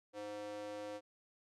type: tone with high-pass filter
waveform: square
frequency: 104 Hz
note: G#2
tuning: 3 cents sharp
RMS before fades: -45 dBFS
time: 0.13-1.01 s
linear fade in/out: 50 ms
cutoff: 440 Hz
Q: 8
effects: low-pass 8000 Hz 12 dB/octave